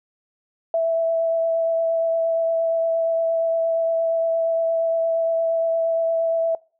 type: tone with vibrato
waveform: sine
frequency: 659.3 Hz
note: E5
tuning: in tune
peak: -17 dBFS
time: 0.74-6.55 s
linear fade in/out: 2 ms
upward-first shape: triangle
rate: 8.6 Hz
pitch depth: 11 cents each way
effects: noise-tail reverb RT60 0.4 s tail -25 dB re dry